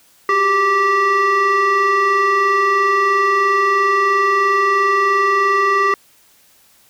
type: tone with frequency modulation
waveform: sine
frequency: 1171 Hz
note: D6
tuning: 5 cents flat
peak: -9 dBFS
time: 0.29-5.94 s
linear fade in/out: 2 ms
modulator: 773 Hz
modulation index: 0.96
effects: tanh soft clip ceiling -11 dBFS + white hiss -52 dBFS RMS until 6.89 s